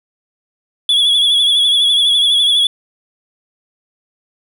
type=tone with vibrato; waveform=triangle; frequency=3387 Hz; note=G#7; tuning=33 cents sharp; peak=-8 dBFS; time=0.89-2.67 s; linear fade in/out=2 ms; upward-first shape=triangle; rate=12 Hz; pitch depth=59 cents each way; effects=none